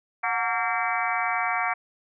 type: harmonic tone with a mistuned harmonic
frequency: 229 Hz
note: A#3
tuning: 31 cents flat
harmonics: 3 / 4 / 5 / 6 / 7 / 8 / 9 / 10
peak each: -29 / -32 / -30 / -32 / -34 / -34 / -33 / -31 dBFS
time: 0.23-1.74 s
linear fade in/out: 10 ms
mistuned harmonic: 3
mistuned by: +100 cents
effects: none